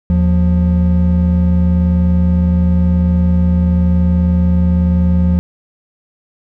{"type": "tone pair together", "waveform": "triangle", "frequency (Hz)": [78.98, 177.3], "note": ["D#2", "F3"], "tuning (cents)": [26, 26], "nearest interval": "octave + major second", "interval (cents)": 1400, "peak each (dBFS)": -10, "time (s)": [0.1, 5.39], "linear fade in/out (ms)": 0, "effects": []}